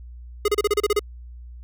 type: tone bursts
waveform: square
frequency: 415.2 Hz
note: G#4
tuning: in tune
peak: -17 dBFS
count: 9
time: 0.45-0.994 s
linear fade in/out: 5 ms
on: 32 ms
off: 32 ms
effects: added 60 Hz sine -37 dBFS peak until 1.63 s